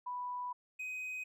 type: tone pair in turn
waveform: sine / triangle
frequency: 987.8 / 2512 Hz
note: B5 / D#7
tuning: 0 / +16 cents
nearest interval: octave + major third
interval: 1616 cents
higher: second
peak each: -37 / -37 dBFS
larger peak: neither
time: 0.06-0.53 / 0.79-1.24 s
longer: first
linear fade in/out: 10 ms
effects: none